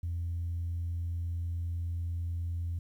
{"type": "tone", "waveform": "sine", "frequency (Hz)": 85.3, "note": "F2", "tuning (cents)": -40, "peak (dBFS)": -30, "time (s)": [0.03, 2.79], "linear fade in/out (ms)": 5, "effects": ["tanh soft clip ceiling -28 dBFS", "11-bit"]}